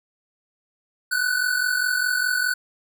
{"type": "tone pair together", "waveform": "square", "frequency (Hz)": [1474.1, 1519], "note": ["F#6", "F#6"], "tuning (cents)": [-7, 45], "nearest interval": "minor second", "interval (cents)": 52, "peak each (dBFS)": [-23, -25], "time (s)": [1.11, 2.54], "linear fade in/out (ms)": 10, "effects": []}